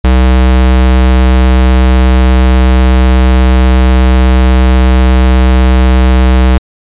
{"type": "tone", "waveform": "square", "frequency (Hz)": 63.7, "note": "C2", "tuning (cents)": -46, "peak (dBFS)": -4, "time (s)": [0.04, 6.58], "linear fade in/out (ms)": 5, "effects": ["resampled to 8000 Hz"]}